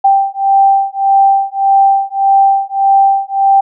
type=beating tone pair; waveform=sine; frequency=784 / 785.7 Hz; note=G5 / G5; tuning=0 / +4 cents; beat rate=1.7 Hz; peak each=-10 dBFS; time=0.04-3.61 s; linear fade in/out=10 ms; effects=none